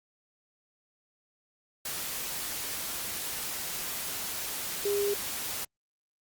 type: tone in noise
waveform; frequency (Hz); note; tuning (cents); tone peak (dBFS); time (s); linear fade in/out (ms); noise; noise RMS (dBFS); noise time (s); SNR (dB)
sine; 405.7; G#4; -41; -26; 4.85-5.14; 5; white; -35; 1.85-5.65; +6
effects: Opus 48 kbps